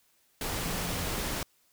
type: tone in noise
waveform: sine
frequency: 174.61 Hz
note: F3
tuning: in tune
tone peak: -40 dBFS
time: 0.59-1.05 s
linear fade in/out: 2 ms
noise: pink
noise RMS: -33 dBFS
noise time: 0.41-1.43 s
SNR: -10 dB
effects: white hiss -68 dBFS RMS until 1.72 s